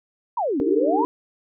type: exponential two-way sweep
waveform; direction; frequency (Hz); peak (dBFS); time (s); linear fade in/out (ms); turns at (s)
sine; down then up; 1021 to 258.3 to 1021; -20; 0.37-1.05; 5; 0.59
type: chord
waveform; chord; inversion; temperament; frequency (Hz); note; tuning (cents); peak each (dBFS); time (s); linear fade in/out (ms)
sine; Eb major seventh; third; equal with one note detuned; 293.7 / 311.1 / 392 / 456; D4 / Eb4 / G4 / Bb4; 0 / 0 / 0 / -38; -25; 0.6-1.05; 0
effects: none